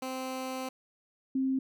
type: tone pair in turn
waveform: 15% pulse / sine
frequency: 260 / 264.7 Hz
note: C4 / C4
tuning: -11 / +20 cents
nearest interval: unison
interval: 31 cents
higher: second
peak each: -28 / -26 dBFS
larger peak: second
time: 0.02-0.69 / 1.35-1.59 s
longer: first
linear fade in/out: 5 ms
effects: none